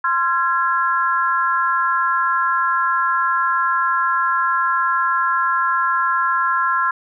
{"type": "chord", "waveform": "sine", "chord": "F minor", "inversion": "second", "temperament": "equal with one note detuned", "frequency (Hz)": [1046.5, 1365.8, 1661.2], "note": ["C6", "F6", "Ab6"], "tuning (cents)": [0, -39, 0], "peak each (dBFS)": [-19, -19, -22], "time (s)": [0.04, 6.91], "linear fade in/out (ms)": 5, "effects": []}